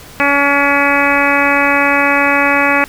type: harmonic tone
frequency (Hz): 283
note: C#4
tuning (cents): +36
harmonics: 1 / 2 / 3 / 4 / 5 / 6 / 7 / 8 / 9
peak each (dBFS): -18 / -18 / -18 / -18 / -18 / -18 / -18 / -18 / -18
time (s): 0.2-2.84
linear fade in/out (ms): 0
effects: pink hiss -36 dBFS RMS until 2.88 s